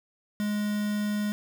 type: tone with quantisation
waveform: triangle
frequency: 208.4 Hz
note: G#3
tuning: 6 cents sharp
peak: -24 dBFS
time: 0.4-1.32 s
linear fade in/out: 0 ms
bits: 6
effects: none